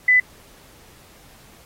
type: tone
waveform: sine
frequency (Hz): 2000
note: B6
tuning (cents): +21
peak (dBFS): -11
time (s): 0.08-0.2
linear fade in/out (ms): 5
effects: pink hiss -50 dBFS RMS until 1.65 s + AAC 48 kbps